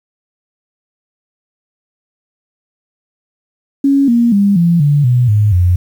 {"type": "tone with pitch steps", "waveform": "sine", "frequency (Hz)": [277.2, 235.8, 200.6, 170.64, 145.15, 123.48, 105.04, 89.35], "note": ["C#4", "A#3", "G3", "F3", "D3", "B2", "G#2", "F2"], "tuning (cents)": [0, 20, 40, -40, -20, 0, 20, 40], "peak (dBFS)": -7, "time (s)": [3.84, 5.76], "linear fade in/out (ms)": 5, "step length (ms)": 240, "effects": ["7-bit"]}